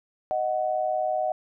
sine tone pair together, 622.3 / 742.6 Hz, D#5 / F#5, 0 / +6 cents, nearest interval minor third, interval 306 cents, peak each -26 dBFS, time 0.31-1.32 s, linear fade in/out 0 ms, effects none

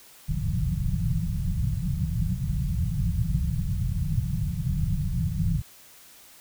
white low-pass noise, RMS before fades -26 dBFS, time 0.28-5.62 s, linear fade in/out 20 ms, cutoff 180 Hz, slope 96 dB/octave, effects white hiss -51 dBFS RMS until 6.4 s

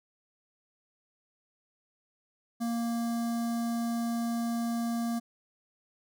square tone with notch filter, 233.1 Hz, A#3, in tune, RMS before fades -31 dBFS, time 2.6-5.2 s, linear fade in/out 20 ms, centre 2500 Hz, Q 0.72, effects none

